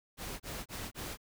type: noise bursts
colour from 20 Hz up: pink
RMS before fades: -41 dBFS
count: 4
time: 0.17-1.174 s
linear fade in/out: 50 ms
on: 230 ms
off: 28 ms
effects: none